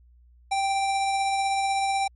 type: tone with tremolo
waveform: square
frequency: 784 Hz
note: G5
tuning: in tune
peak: -22 dBFS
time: 0.51-2.08 s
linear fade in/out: 10 ms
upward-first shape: triangle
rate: 16 Hz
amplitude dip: 25%
effects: added 60 Hz sine -52 dBFS peak until 2.15 s + MP3 48 kbps